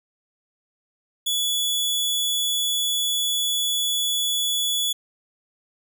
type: tone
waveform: sawtooth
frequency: 3420 Hz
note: A7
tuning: 50 cents flat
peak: -18 dBFS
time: 1.26-4.93 s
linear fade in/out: 10 ms
effects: none